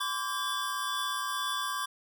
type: tone cluster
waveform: square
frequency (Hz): 1032 / 1149 / 1596 / 3449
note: C6 / D6 / G6 / A7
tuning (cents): -24 / -38 / +31 / -35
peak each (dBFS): -38 / -35 / -38 / -38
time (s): 0-1.86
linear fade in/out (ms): 10
effects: none